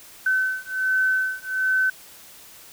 sine beating tone pair, 1523 / 1524.3 Hz, F#6 / G6, +50 / -49 cents, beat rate 1.3 Hz, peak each -23 dBFS, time 0.26-1.9 s, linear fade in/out 5 ms, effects white hiss -46 dBFS RMS until 2.72 s

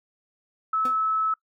sine tone, 1300 Hz, E6, 24 cents flat, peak -21 dBFS, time 0.73-1.34 s, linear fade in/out 5 ms
25% pulse tone with exponential decay, 251.6 Hz, B3, 32 cents sharp, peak -27 dBFS, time 0.85-0.99 s, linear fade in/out 2 ms, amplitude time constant 29 ms
effects noise-tail reverb RT60 0.1 s tail -22 dB re dry

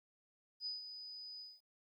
sine tone with ADSR envelope, 4978 Hz, D#8, in tune, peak -38 dBFS, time 0.6-1.61 s, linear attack 61 ms, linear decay 150 ms, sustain -9 dB, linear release 210 ms, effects 13-bit

